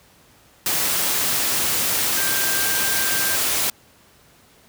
sine tone in noise, 1580 Hz, G6, 13 cents sharp, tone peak -27 dBFS, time 2.17-3.36 s, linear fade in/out 2 ms, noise white, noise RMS -21 dBFS, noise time 0.66-3.7 s, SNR -9 dB, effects pink hiss -53 dBFS RMS until 4.68 s + high-pass 60 Hz 12 dB/octave

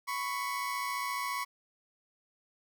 30% pulse tone pair together, 994.2 / 1108.7 Hz, B5 / C#6, +11 / 0 cents, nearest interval major second, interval 189 cents, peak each -34 / -32 dBFS, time 0.07-1.45 s, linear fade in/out 20 ms, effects none

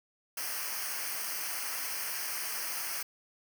white noise with comb filter, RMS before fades -36 dBFS, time 0.37-3.03 s, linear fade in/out 5 ms, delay 0.27 ms, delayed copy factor -0.85, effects none

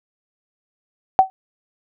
sine tone with exponential decay, 762 Hz, G5, 49 cents flat, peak -3 dBFS, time 1.19-1.3 s, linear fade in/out 0 ms, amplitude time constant 23 ms, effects none

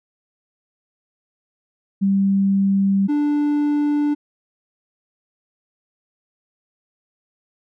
sine / triangle tone pair in turn, 196 / 293.7 Hz, G3 / D4, 0 / 0 cents, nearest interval perfect fifth, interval 700 cents, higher second, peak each -14 dBFS, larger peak neither, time 2.01-3.08 / 3.08-4.15 s, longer neither, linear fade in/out 20 ms, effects none

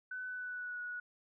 sine tone with pitch glide, 1505 to 1463 Hz, F#6 to F#6, +29 to -20 cents, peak -39 dBFS, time 0.11-1 s, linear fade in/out 5 ms, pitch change -49 cents, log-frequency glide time 0.26-0.8 s, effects none

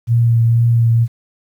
sine tone with vibrato, 116.54 Hz, A#2, in tune, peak -9 dBFS, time 0.07-1.08 s, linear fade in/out 50 ms, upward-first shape triangle, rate 2.1 Hz, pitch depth 21 cents each way, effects 8-bit

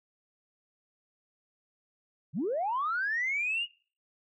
sine linear sweep, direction up, 117.8 to 2914 Hz, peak -27 dBFS, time 2.33-3.67 s, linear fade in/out 50 ms, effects noise-tail reverb RT60 0.4 s tail -22 dB re dry + tanh soft clip ceiling -23 dBFS

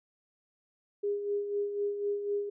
sine tone with tremolo, 407.8 Hz, G#4, 32 cents flat, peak -27 dBFS, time 1.03-2.5 s, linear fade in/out 10 ms, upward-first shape sine, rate 4 Hz, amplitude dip 55%, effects none

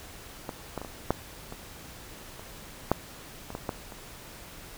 clicks, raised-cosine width 1 ms, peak -19 / -18 / -23 / -24 / -9 / -26 / -29 / -7 / -24 / -19 / -15 / -28 dBFS, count 12, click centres 0.492 / 0.777 / 0.816 / 0.848 / 1.106 / 1.524 / 2.395 / 2.916 / 3.504 / 3.551 / 3.692 / 3.922 s, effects pink hiss -46 dBFS RMS until 4.77 s

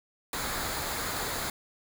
pink noise with comb filter, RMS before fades -33 dBFS, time 0.33-1.5 s, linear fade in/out 2 ms, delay 0.35 ms, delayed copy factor -0.5, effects none

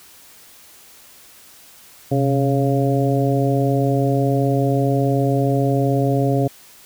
harmonic tone with a mistuned harmonic, 138.59 Hz, C#3, in tune, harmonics 1 / 2 / 3 / 4 / 5, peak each -18 / -21 / -23 / -24 / -25 dBFS, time 2.11-6.48 s, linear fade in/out 10 ms, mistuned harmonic 1, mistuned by -88 cents, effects white hiss -46 dBFS RMS until 6.85 s

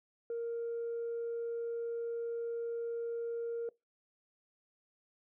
sine tone, 466.2 Hz, A#4, in tune, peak -33 dBFS, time 0.3-3.69 s, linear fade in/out 2 ms, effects noise-tail reverb RT60 0.2 s tail -23 dB re dry + tanh soft clip ceiling -32 dBFS

